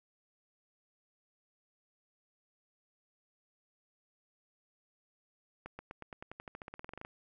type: accelerating click train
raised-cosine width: 0.5 ms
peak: -29 dBFS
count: 20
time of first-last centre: 5.66-7.049 s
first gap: 130 ms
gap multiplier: 0.93
effects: none